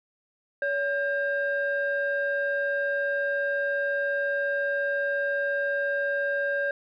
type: tone pair together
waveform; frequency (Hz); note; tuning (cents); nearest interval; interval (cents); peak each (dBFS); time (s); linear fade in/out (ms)
sine; 565.7 / 1600; C#5 / G6; +35 / +35; octave + tritone; 1800; -26; 0.62-6.71; 2
effects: tanh soft clip ceiling -18 dBFS